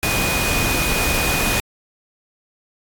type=tone in noise; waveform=sine; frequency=2477 Hz; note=D#7; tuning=8 cents flat; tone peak=-23 dBFS; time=0.03-1.6 s; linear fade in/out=0 ms; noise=pink; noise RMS=-20 dBFS; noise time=0.03-1.6 s; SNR=-6 dB; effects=AAC 64 kbps